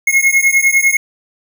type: beating tone pair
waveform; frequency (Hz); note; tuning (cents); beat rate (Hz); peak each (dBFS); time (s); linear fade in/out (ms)
square; 2159 / 2169; C#7 / C#7; -46 / -38; 10; -13; 0.07-0.97; 5
effects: none